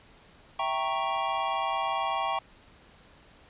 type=chord; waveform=square; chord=E diminished seventh; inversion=none; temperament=equal with one note detuned; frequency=659.3 / 784 / 932.3 / 1104.9 Hz; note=E5 / G5 / Bb5 / Db6; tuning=0 / 0 / 0 / -6 cents; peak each=-36 / -32 / -34 / -32 dBFS; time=0.59-2.39 s; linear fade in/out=5 ms; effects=pink hiss -56 dBFS RMS until 3.49 s + resampled to 8000 Hz